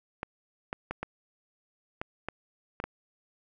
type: clicks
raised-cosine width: 0.5 ms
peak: -18 dBFS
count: 8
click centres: 0.231 / 0.729 / 0.91 / 1.03 / 2.015 / 2.286 / 2.801 / 2.84 s
effects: none